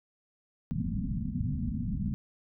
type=low-pass noise; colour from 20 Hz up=white; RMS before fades=-32 dBFS; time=0.71-2.14 s; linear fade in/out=0 ms; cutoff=250 Hz; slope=96 dB/octave; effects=none